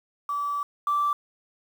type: tone pair in turn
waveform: sine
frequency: 1154 / 1166.1 Hz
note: D6 / D6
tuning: -31 / -13 cents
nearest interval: unison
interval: 18 cents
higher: second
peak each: -25 / -20 dBFS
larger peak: second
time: 0.29-0.63 / 0.87-1.13 s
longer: first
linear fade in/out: 2 ms
effects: tanh soft clip ceiling -17 dBFS + 8-bit